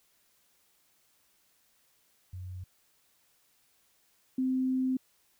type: tone pair in turn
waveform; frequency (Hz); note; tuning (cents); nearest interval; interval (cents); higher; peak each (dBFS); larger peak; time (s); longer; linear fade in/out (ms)
sine; 91.6 / 259.1; F#2 / C4; -17 / -17; octave + tritone; 1800; second; -38 / -26; second; 2.33-2.64 / 4.38-4.97; second; 5
effects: white hiss -69 dBFS RMS until 5.39 s